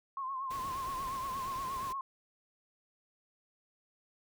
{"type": "tone with vibrato", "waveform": "sine", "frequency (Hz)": 1065, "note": "C6", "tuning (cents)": 30, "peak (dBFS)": -35, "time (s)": [0.17, 2.01], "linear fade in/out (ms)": 2, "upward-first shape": "triangle", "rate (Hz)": 8.5, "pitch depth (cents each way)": 77}
{"type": "noise", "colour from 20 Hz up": "pink", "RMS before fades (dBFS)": -47, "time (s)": [0.5, 1.93], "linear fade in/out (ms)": 10}
{"effects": []}